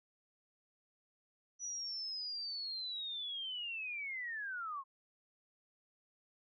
sine linear sweep, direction down, 5920 to 1046.5 Hz, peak -39 dBFS, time 1.59-4.84 s, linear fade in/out 50 ms, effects none

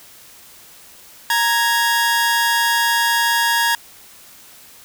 sawtooth tone pair together, 932.3 / 1662.2 Hz, A#5 / G#6, 0 / +1 cents, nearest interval minor seventh, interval 1001 cents, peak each -14 dBFS, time 1.3-3.75 s, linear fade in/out 2 ms, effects white hiss -44 dBFS RMS until 4.84 s

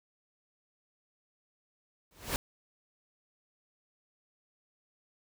pink noise with exponential growth, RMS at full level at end -28 dBFS, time 2.11-2.36 s, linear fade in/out 1 ms, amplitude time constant 53 ms, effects none

